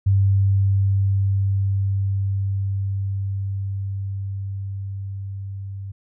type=tone with level ramp; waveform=sine; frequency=98 Hz; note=G2; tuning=in tune; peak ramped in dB=-13 to -29 dBFS; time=0.06-5.92 s; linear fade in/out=10 ms; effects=none